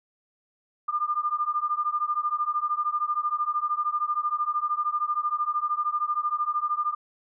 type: beating tone pair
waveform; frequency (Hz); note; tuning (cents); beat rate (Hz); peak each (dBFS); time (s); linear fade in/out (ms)
sine; 1198 / 1211; D6 / D#6; +34 / -47; 13; -27; 0.88-6.95; 10
effects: none